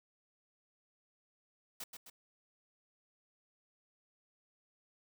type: noise with echo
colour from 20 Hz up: white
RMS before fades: -44 dBFS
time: 1.8-1.84 s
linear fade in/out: 5 ms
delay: 130 ms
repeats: 2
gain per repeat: -5 dB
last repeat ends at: 2.1 s
effects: none